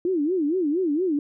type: tone with vibrato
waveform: sine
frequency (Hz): 329.6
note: E4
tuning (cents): 0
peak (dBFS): -20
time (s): 0.05-1.19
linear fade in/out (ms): 2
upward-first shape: sine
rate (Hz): 4.3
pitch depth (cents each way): 250
effects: none